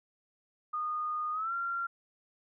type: tone with pitch glide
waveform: sine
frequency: 1228 to 1378.4 Hz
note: D#6 to F6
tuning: -23 to -23 cents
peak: -31 dBFS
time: 0.73-1.87 s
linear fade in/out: 10 ms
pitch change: +200 cents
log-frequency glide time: 1.32-1.53 s
effects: none